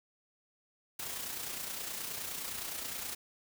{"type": "noise with amplitude modulation", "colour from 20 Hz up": "white", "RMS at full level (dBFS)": -38, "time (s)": [0.99, 3.15], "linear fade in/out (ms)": 5, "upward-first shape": "sine", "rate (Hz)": 29.6, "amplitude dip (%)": 45, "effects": []}